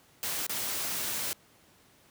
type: noise with dropouts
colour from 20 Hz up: white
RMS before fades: -33 dBFS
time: 0.23-1.33 s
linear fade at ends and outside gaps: 0 ms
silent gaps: 0.466-0.495 s
effects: pink hiss -61 dBFS RMS until 2.1 s + high-pass 80 Hz 12 dB/octave